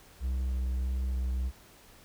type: tone with vibrato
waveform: triangle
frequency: 63.8 Hz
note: C2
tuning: 43 cents flat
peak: -26 dBFS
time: 0.2-1.52 s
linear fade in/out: 50 ms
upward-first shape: sine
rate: 1.6 Hz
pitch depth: 14 cents each way
effects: pink hiss -56 dBFS RMS until 2.04 s